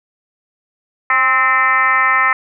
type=tone with frequency modulation; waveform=sine; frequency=1557 Hz; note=G6; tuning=12 cents flat; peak=-10 dBFS; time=1.1-2.33 s; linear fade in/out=2 ms; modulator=254 Hz; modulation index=2.3; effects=none